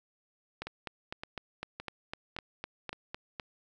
two click trains, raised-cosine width 0.3 ms, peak -21 / -23 dBFS, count 12 / 5, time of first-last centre 0.62-3.398 / 0.67-2.93 s, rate 3.96 / 1.77 Hz, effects none

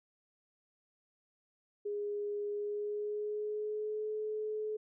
sine tone with pitch glide, 412.1 to 428.9 Hz, G#4 to A4, -13 to -44 cents, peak -34 dBFS, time 1.85-4.77 s, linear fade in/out 10 ms, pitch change +69 cents, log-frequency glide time 2.49-4.1 s, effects none

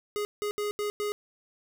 square tone bursts at uneven times, 415.3 Hz, G#4, in tune, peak -29 dBFS, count 5, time 0.16-0.25 / 0.42-0.51 / 0.58-0.71 / 0.79-0.9 / 1-1.12 s, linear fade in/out 0 ms, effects none

